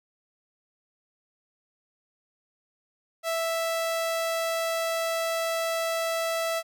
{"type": "tone", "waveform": "sawtooth", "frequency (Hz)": 659.3, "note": "E5", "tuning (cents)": 0, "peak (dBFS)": -22, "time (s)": [3.23, 6.63], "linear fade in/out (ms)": 50, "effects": []}